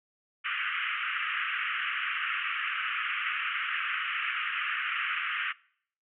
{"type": "band-pass noise", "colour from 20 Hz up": "pink", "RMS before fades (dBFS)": -32, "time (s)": [0.44, 5.53], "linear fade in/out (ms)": 20, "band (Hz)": [1200, 3000], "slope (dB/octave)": 96, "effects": ["noise-tail reverb RT60 0.6 s tail -23 dB re dry"]}